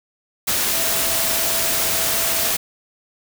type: tone in noise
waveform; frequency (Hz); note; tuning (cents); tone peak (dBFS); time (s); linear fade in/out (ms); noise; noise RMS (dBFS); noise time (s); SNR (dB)
sine; 661; E5; +5; -31; 0.73-2.52; 10; white; -20; 0.47-2.57; -14
effects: none